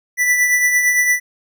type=tone with tremolo; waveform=square; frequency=1975.5 Hz; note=B6; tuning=in tune; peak=-11 dBFS; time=0.17-1.2 s; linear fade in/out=50 ms; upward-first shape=triangle; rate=8.8 Hz; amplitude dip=50%; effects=none